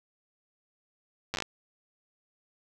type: slowing click train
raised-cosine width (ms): 0.2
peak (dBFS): -14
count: 7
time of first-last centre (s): 1.34-1.423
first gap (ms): 9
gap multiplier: 1.17
effects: none